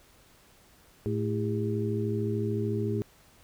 harmonic tone with a mistuned harmonic, 110 Hz, A2, in tune, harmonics 1 / 2 / 3 / 4, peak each -30 / -33 / -35 / -32 dBFS, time 1.06-3.02 s, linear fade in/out 0 ms, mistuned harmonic 4, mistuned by -150 cents, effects pink hiss -59 dBFS RMS until 3.43 s

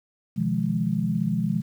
sine chord, F half-diminished seventh, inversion second, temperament just, 125.72 / 157.15 / 174.61 / 209.5 Hz, Cb3 / Eb3 / F3 / Ab3, +31 / +18 / 0 / +15 cents, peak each -30 / -29 / -26 / -26 dBFS, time 0.36-1.62 s, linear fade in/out 20 ms, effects 9-bit

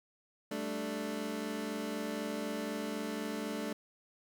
25% pulse chord, G suspended second, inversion none, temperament equal, 196 / 220 / 293.7 Hz, G3 / A3 / D4, 0 / 0 / 0 cents, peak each -40 / -35 / -36 dBFS, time 0.51-3.73 s, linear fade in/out 5 ms, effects none

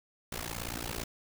pink noise with amplitude modulation, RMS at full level -34 dBFS, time 0.32-1.04 s, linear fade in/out 5 ms, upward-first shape sine, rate 57.8 Hz, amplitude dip 95%, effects none

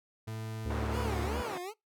40% pulse tone with pitch glide, 110.5 to 109.67 Hz, A2 to A2, +8 to -5 cents, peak -36 dBFS, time 0.27-1.28 s, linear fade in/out 10 ms, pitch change -13 cents, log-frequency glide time 0.75-1.09 s
harmonic tone, 73.42 Hz, D2, in tune, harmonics 1 / 3 / 4 / 5 / 6 / 7, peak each -34 / -44 / -46 / -48 / -50 / -51 dBFS, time 0.65-1.42 s, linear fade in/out 10 ms
white band-pass noise, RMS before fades -40 dBFS, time 0.7-1.58 s, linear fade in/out 5 ms, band 150 to 1100 Hz, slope 12 dB/octave
25% pulse tone with vibrato, 418 Hz, G#4, 11 cents sharp, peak -34 dBFS, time 0.9-1.74 s, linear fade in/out 50 ms, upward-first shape sine, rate 2.5 Hz, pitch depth 290 cents each way
effects noise-tail reverb RT60 0.2 s tail -26 dB re dry

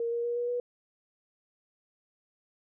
sine tone with pitch steps, 466.2 / 471.3 / 476.5 / 481.8 / 487.1 Hz, A#4 / A#4 / A#4 / B4 / B4, 0 / +19 / +38 / -43 / -24 cents, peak -28 dBFS, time 0-0.6 s, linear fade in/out 2 ms, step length 120 ms, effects none

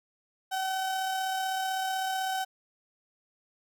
35% pulse tone with amplitude modulation, 761 Hz, F#5, 48 cents sharp, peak -26 dBFS, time 0.51-2.45 s, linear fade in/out 20 ms, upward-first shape sine, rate 35.9 Hz, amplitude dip 25%, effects none

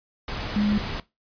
sine tone in noise, 207.7 Hz, G#3, in tune, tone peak -19 dBFS, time 0.56-0.78 s, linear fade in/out 2 ms, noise pink, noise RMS -31 dBFS, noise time 0.28-1 s, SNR +9 dB, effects noise-tail reverb RT60 0.2 s tail -18 dB re dry + resampled to 11025 Hz

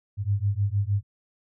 sine beating tone pair, 98 / 104.5 Hz, G2 / G#2, 0 / +11 cents, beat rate 6.5 Hz, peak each -25 dBFS, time 0.17-1.03 s, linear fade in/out 50 ms, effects none

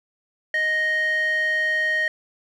square tone with band-pass filter, 622.3 Hz, D#5, in tune, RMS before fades -22 dBFS, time 0.54-2.08 s, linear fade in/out 2 ms, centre 1900 Hz, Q 4.2, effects none

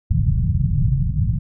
white low-pass noise, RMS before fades -18 dBFS, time 0.1-1.39 s, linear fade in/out 10 ms, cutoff 160 Hz, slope 48 dB/octave, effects none

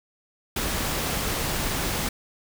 pink noise, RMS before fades -27 dBFS, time 0.56-2.09 s, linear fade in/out 5 ms, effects none

